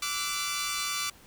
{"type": "tone cluster", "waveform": "10% pulse", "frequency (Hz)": [1167, 1349, 1477, 2026], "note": ["D6", "E6", "F#6", "B6"], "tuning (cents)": [-11, 40, -3, 44], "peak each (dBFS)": [-23, -30, -30, -29], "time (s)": [0.02, 1.1], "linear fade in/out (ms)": 5, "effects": ["pink hiss -55 dBFS RMS until 1.26 s"]}